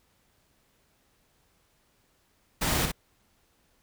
pink noise with echo, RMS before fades -27 dBFS, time 2.61-2.86 s, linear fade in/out 10 ms, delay 59 ms, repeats 1, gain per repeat -5 dB, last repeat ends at 2.919 s, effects pink hiss -68 dBFS RMS until 3.82 s

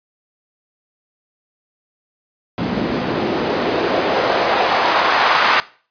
white noise with band-pass filter sweep, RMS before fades -17 dBFS, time 2.58-5.6 s, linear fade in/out 0 ms, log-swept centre 210 to 1200 Hz, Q 1.4, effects noise-tail reverb RT60 0.4 s tail -19 dB re dry + resampled to 11025 Hz

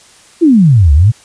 sine exponential two-way sweep, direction down then up, 358.4 to 67.9 to 121.6 Hz, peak -3 dBFS, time 0.41-1.12 s, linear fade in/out 20 ms, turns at 0.93 s, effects white hiss -42 dBFS RMS until 1.24 s + resampled to 22050 Hz

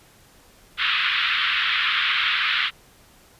white band-pass noise, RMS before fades -22 dBFS, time 0.77-2.71 s, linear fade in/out 50 ms, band 1200 to 3600 Hz, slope 48 dB/octave, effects pink hiss -53 dBFS RMS until 3.39 s + resampled to 32000 Hz

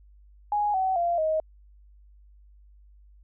sine tone with pitch steps, 830 / 756.7 / 689.9 / 629 Hz, G#5 / F#5 / F5 / D#5, -1 / +39 / -21 / +19 cents, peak -22 dBFS, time 0.52-1.4 s, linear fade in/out 2 ms, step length 220 ms, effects added 50 Hz sine -51 dBFS peak until 3.23 s

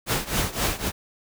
pink noise with tremolo, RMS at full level -22 dBFS, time 0.06-0.92 s, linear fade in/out 50 ms, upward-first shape triangle, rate 3.8 Hz, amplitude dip 90%, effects none

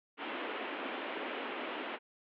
pink band-pass noise, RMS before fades -40 dBFS, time 0.17-1.99 s, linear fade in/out 50 ms, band 250 to 3200 Hz, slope 48 dB/octave, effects none

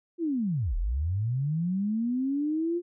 sine linear two-way sweep, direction down then up, 353.9 to 36.24 to 353.9 Hz, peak -25 dBFS, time 0.18-2.82 s, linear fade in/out 50 ms, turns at 0.76 s, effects none

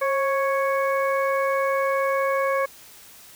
harmonic tone with a mistuned harmonic, 554.4 Hz, C#5, in tune, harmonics 1 / 2 / 3 / 4, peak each -22 / -25 / -31 / -32 dBFS, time 0.01-2.66 s, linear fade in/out 10 ms, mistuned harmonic 1, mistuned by -43 cents, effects white hiss -47 dBFS RMS until 3.35 s

